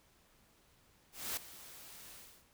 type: noise with ADSR envelope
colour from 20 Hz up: white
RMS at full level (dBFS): -37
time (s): 1.12-2.46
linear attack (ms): 250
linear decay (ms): 4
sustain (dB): -16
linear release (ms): 310
effects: pink hiss -68 dBFS RMS until 2.53 s